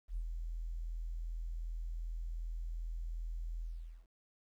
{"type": "tone with ADSR envelope", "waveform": "sine", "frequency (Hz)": 41.32, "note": "E1", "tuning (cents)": 5, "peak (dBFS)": -33, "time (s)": [0.08, 4.07], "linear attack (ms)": 85, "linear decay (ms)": 66, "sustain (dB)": -4, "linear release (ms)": 460, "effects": ["tanh soft clip ceiling -30 dBFS", "12-bit"]}